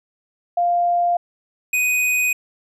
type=tone pair in turn; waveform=sine / square; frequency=698.5 / 2494 Hz; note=F5 / D#7; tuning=0 / +3 cents; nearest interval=octave + minor seventh; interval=2203 cents; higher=second; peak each=-15 / -17 dBFS; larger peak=first; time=0.57-1.17 / 1.73-2.33 s; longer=neither; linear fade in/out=5 ms; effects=resampled to 32000 Hz